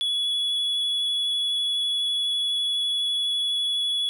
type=tone with vibrato; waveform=triangle; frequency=3392 Hz; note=G#7; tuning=36 cents sharp; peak=-21 dBFS; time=0.01-4.09 s; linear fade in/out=0 ms; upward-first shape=sine; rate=12 Hz; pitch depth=9 cents each way; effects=none